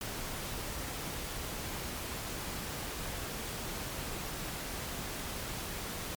pink noise, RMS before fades -39 dBFS, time 0.01-6.15 s, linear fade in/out 2 ms, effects MP3 96 kbps

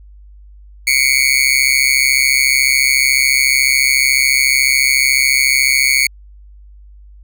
sawtooth tone with amplitude modulation, 2212 Hz, C#7, 4 cents flat, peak -3 dBFS, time 0.87-6.07 s, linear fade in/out 5 ms, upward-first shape sine, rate 134 Hz, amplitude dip 95%, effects added 50 Hz sine -37 dBFS peak until 7.23 s

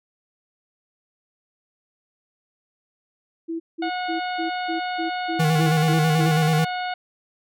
sine tone bursts, 329.7 Hz, E4, in tune, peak -25 dBFS, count 10, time 3.48-6.3 s, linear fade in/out 20 ms, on 120 ms, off 180 ms
harmonic tone, 728 Hz, F#5, 28 cents flat, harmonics 1 / 2 / 3 / 4 / 5 / 6, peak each -26 / -32 / -36 / -38 / -40 / -42 dBFS, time 3.82-6.94 s, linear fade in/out 5 ms
square tone with vibrato, 157.3 Hz, D#3, 19 cents sharp, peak -18 dBFS, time 5.39-6.65 s, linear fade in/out 10 ms, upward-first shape square, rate 9.2 Hz, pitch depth 41 cents each way
effects none

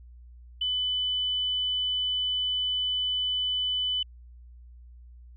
sine tone, 3000 Hz, F#7, 23 cents sharp, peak -25 dBFS, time 0.61-4.03 s, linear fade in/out 5 ms, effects added 60 Hz sine -46 dBFS peak until 5.36 s

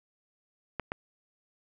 clicks, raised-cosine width 0.5 ms, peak -17 dBFS, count 2, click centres 0.797 / 0.919 s, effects none

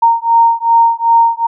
sine beating tone pair, 923 / 925.6 Hz, A#5 / A#5, -17 / -13 cents, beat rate 2.6 Hz, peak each -10 dBFS, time 0.02-1.47 s, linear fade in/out 10 ms, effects none

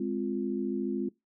sine chord, F minor, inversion first, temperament equal, 207.7 / 261.6 / 349.2 Hz, Ab3 / C4 / F4, 0 / 0 / 0 cents, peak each -33 dBFS, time 0-1.09 s, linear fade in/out 5 ms, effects noise-tail reverb RT60 0.2 s tail -22 dB re dry

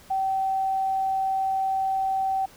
sine tone, 770 Hz, G5, 31 cents flat, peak -22 dBFS, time 0.1-2.46 s, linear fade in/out 10 ms, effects pink hiss -51 dBFS RMS until 2.56 s

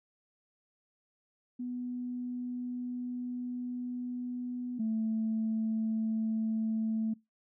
sine tone pair in turn, 246.9 / 221.2 Hz, B3 / A3, 0 / +9 cents, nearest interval major second, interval 191 cents, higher first, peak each -34 / -28 dBFS, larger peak second, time 1.59-4.79 / 4.79-7.14 s, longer first, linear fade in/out 10 ms, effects noise-tail reverb RT60 0.2 s tail -23 dB re dry + tanh soft clip ceiling -24 dBFS

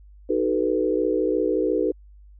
sine chord, B dominant seventh, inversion first, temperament equal with one note detuned, 311.1 / 376.9 / 440 / 493.9 Hz, D#4 / F#4 / A4 / B4, 0 / +32 / 0 / 0 cents, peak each -25 dBFS, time 0.29-1.92 s, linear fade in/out 10 ms, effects added 50 Hz sine -45 dBFS peak until 2.39 s

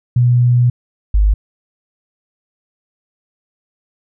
sine tone pair in turn, 122.4 / 51.18 Hz, B2 / G#1, -15 / -25 cents, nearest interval octave + minor third, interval 1510 cents, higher first, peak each -8 dBFS, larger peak neither, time 0.16-0.7 / 1.14-1.34 s, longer first, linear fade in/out 5 ms, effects none

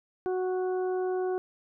harmonic tone, 369.3 Hz, F#4, 3 cents flat, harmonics 1 / 2 / 3 / 4, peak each -27 / -36 / -46 / -46 dBFS, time 0.26-1.38 s, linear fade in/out 0 ms, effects none

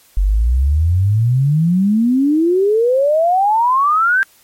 sine exponential sweep, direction up, 45.3 to 1600 Hz, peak -10 dBFS, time 0.17-4.23 s, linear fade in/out 0 ms, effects white hiss -50 dBFS RMS until 4.43 s + MP3 64 kbps

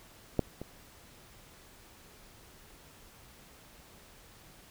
clicks, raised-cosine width 2 ms, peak -12 / -26 dBFS, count 2, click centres 0.393 / 0.616 s, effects pink hiss -56 dBFS RMS until 4.7 s

